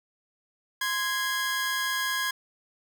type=tone pair together; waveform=sawtooth; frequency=1041 / 1652.5 Hz; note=C6 / G#6; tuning=-9 / -9 cents; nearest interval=minor sixth; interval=800 cents; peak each=-28 / -24 dBFS; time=0.81-2.31 s; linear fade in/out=5 ms; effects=9-bit